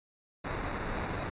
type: noise with sample-and-hold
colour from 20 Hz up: pink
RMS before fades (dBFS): -35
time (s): 0.44-1.3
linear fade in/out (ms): 10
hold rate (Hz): 3150
effects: resampled to 8000 Hz